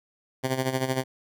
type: tone with tremolo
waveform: 10% pulse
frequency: 130.81 Hz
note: C3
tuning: in tune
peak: -14 dBFS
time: 0.43-1.04 s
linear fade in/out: 20 ms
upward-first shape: sine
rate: 13 Hz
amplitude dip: 70%
effects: none